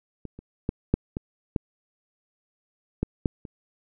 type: clicks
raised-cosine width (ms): 3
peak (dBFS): -23 / -28 / -12 / -6 / -16 / -11 / -11 / -9 / -26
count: 9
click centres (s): 0.253 / 0.39 / 0.691 / 0.94 / 1.169 / 1.562 / 3.03 / 3.258 / 3.452
effects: none